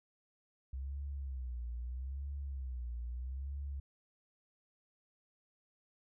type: tone with vibrato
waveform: sine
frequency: 64.6 Hz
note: C2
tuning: 21 cents flat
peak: -38 dBFS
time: 0.73-3.8 s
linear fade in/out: 5 ms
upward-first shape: sine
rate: 0.78 Hz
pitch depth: 150 cents each way
effects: none